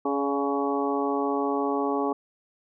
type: harmonic tone with a mistuned harmonic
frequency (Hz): 140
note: C#3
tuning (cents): +18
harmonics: 2 / 3 / 4 / 5 / 6 / 7 / 8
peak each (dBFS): -28 / -28 / -35 / -34 / -31 / -40 / -32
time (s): 0.05-2.13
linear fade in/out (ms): 5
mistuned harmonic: 4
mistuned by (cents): +44
effects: none